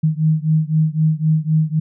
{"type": "beating tone pair", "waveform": "sine", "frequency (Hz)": [155.1, 159], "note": ["D#3", "D#3"], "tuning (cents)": [-5, 38], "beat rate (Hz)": 3.9, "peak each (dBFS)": [-16, -17], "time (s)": [0.03, 1.8], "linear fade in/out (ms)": 10, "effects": []}